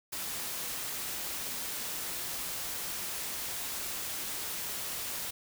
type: noise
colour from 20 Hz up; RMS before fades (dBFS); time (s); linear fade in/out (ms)
white; -37; 0.12-5.31; 10
effects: none